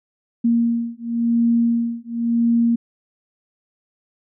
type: beating tone pair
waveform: sine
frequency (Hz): 233.1 / 234.04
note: A#3 / A#3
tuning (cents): 0 / +7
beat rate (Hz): 0.94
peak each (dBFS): -19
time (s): 0.44-2.76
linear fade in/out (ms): 10
effects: none